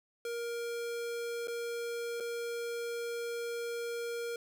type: tone with dropouts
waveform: square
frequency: 470 Hz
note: A#4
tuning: 14 cents sharp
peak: -36 dBFS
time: 0.25-4.36 s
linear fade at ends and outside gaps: 2 ms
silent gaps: 1.473-1.481 / 2.201-2.205 s
effects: none